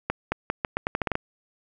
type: accelerating click train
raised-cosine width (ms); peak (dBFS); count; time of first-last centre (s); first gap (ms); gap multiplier
0.5; -9; 11; 0.1-1.154; 220; 0.82
effects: none